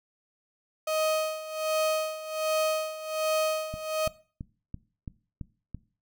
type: tone with tremolo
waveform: 35% pulse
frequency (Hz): 627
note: D#5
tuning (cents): +13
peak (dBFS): -22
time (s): 0.87-4.08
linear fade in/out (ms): 5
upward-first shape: sine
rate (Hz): 1.3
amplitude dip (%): 80
type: click train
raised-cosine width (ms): 5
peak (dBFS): -24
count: 7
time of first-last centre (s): 3.74-5.747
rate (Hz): 2.99
effects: noise-tail reverb RT60 0.4 s tail -19 dB re dry